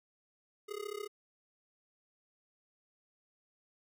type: tone with amplitude modulation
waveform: square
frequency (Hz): 415.3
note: G#4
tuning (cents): 0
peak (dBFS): -36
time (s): 0.68-1.08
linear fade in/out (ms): 20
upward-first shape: sine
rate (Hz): 34.2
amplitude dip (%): 95
effects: none